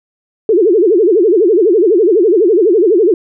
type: tone with vibrato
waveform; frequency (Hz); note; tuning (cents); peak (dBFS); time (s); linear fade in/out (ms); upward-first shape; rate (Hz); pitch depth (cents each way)
sine; 391.7; G4; -1; -6; 0.49-3.14; 2; sine; 12; 270
effects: none

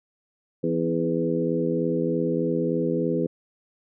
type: harmonic tone with a mistuned harmonic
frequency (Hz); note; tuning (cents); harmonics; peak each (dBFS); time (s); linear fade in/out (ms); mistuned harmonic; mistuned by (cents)
83.3; E2; +19; 2 / 3 / 4 / 5 / 6; -28 / -28 / -28 / -28 / -28; 0.63-3.27; 10; 4; -30
effects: none

